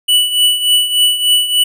square tone with tremolo, 2960 Hz, F#7, in tune, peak -7 dBFS, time 0.08-1.64 s, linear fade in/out 10 ms, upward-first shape triangle, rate 3.4 Hz, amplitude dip 75%, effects none

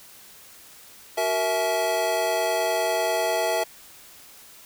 square tone cluster, 375 / 464.9 / 655 / 852 Hz, F#4 / A#4 / E5 / G#5, +23 / -5 / -11 / +44 cents, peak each -33 / -30 / -25 / -29 dBFS, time 1.17-3.64 s, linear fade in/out 10 ms, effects white hiss -48 dBFS RMS until 4.65 s

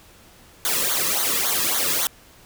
white noise with flanger, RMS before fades -22 dBFS, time 0.65-2.07 s, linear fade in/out 0 ms, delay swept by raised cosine 0.38 to 1.38 ms, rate 3.6 Hz, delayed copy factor -0.85, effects pink hiss -50 dBFS RMS until 2.45 s

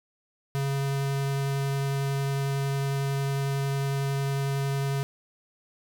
square tone with vibrato, 138.2 Hz, C#3, 5 cents flat, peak -26 dBFS, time 0.55-5.03 s, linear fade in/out 0 ms, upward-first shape triangle, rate 11 Hz, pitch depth 8 cents each way, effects none

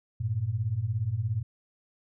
sine beating tone pair, 98 / 115 Hz, G2 / A#2, 0 / -23 cents, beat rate 17 Hz, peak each -31 / -28 dBFS, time 0.2-1.43 s, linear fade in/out 10 ms, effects none

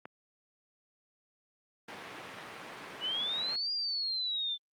click, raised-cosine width 0.5 ms, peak -28 dBFS, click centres 0.055 s
white low-pass noise, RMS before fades -45 dBFS, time 1.88-3.56 s, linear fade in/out 5 ms, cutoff 2200 Hz, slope 12 dB/octave
sine exponential two-way sweep, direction up then down, 2900 to 4853 to 3515 Hz, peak -31 dBFS, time 3-4.58 s, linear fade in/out 50 ms, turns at 3.72 s
effects high-pass 150 Hz 12 dB/octave + Opus 48 kbps

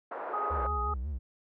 pink band-pass noise, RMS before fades -38 dBFS, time 0.11-0.67 s, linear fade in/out 5 ms, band 450 to 1300 Hz, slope 24 dB/octave
harmonic tone, 416.8 Hz, G#4, 6 cents sharp, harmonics 1 / 2 / 3, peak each -41 / -38 / -31 dBFS, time 0.33-0.94 s, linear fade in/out 5 ms
triangle tone with vibrato, 68 Hz, C#2, 33 cents flat, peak -30 dBFS, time 0.5-1.19 s, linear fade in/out 20 ms, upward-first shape sine, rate 5.5 Hz, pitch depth 200 cents each way
effects none

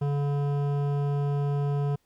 triangle tone with hard clipping, 142.9 Hz, D3, 47 cents flat, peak -26 dBFS, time 0.01-1.96 s, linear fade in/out 10 ms, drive 17 dB, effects pink hiss -71 dBFS RMS until 2.05 s

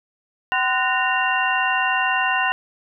sine tone cluster, 762 / 1024 / 1474 / 1833 / 2774 Hz, G5 / C6 / F#6 / A#6 / F7, -49 / -38 / -7 / -30 / -12 cents, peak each -24 dBFS, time 0.52-2.52 s, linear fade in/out 0 ms, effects none

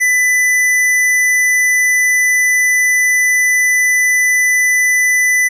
sine tone with hard clipping, 1996 Hz, B6, 18 cents sharp, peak -11 dBFS, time 0-5.49 s, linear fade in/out 20 ms, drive 15 dB, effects resampled to 32000 Hz

